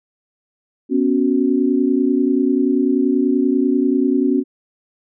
sine chord, B suspended second, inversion none, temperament equal, 246.9 / 277.2 / 370 Hz, B3 / C#4 / F#4, 0 / 0 / 0 cents, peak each -18 / -16 / -20 dBFS, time 0.89-4.44 s, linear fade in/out 50 ms, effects none

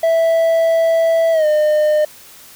triangle tone with pitch glide, 658 to 606.9 Hz, E5 to D#5, -3 to -43 cents, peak -9 dBFS, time 0.03-2.05 s, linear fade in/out 5 ms, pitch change -140 cents, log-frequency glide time 1.32-1.46 s, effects white hiss -41 dBFS RMS until 2.55 s

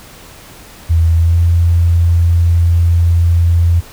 sine tone with pitch glide, 82.41 to 85.12 Hz, E2 to F2, 0 to -44 cents, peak -7 dBFS, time 0.89-3.81 s, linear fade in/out 20 ms, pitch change +56 cents, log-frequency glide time 1.15-1.38 s, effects pink hiss -37 dBFS RMS until 3.92 s

